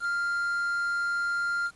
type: tone with quantisation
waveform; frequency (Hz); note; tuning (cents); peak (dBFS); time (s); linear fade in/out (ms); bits
triangle; 1396.9; F6; 0; -24; 0-1.71; 50; 8
effects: pink hiss -59 dBFS RMS until 1.75 s + resampled to 24000 Hz